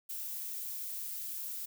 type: noise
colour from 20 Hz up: violet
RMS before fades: -40 dBFS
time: 0.09-1.66 s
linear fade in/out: 10 ms
effects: none